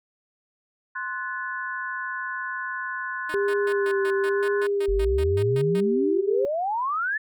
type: chord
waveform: sine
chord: F# diminished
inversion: second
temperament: equal with one note detuned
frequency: 1046.5 / 1480 / 1726.8 Hz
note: C6 / F#6 / A6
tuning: 0 / 0 / -33 cents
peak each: -33 / -31 / -34 dBFS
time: 0.95-4.67 s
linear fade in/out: 10 ms
type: tone bursts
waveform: 5% pulse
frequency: 311 Hz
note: D#4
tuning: 1 cent flat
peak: -25 dBFS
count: 14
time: 3.29-5.806 s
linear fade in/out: 5 ms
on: 59 ms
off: 130 ms
type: tone with vibrato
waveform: sine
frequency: 398.8 Hz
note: G4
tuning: 30 cents sharp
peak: -21 dBFS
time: 3.34-6.45 s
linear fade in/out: 0 ms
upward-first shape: sine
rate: 1 Hz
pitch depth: 29 cents each way
type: exponential sweep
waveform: sine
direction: up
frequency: 43.64 to 1794 Hz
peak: -23 dBFS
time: 4.88-7.18 s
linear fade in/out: 10 ms
effects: none